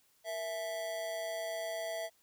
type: tone with amplitude modulation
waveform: square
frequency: 659.3 Hz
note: E5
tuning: in tune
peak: -34 dBFS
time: 0.24-2.1 s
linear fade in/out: 50 ms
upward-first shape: sine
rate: 192 Hz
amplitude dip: 60%
effects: white hiss -70 dBFS RMS until 2.22 s